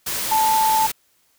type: tone in noise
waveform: sine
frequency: 879 Hz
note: A5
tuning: 2 cents flat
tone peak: -15 dBFS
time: 0.31-0.87 s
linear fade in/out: 10 ms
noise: white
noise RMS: -25 dBFS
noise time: 0.06-0.92 s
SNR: +7 dB
effects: white hiss -62 dBFS RMS until 1.38 s